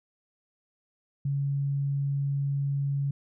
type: tone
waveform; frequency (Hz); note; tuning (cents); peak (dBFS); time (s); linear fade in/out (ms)
sine; 140; C#3; +18; -25; 1.25-3.11; 5
effects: none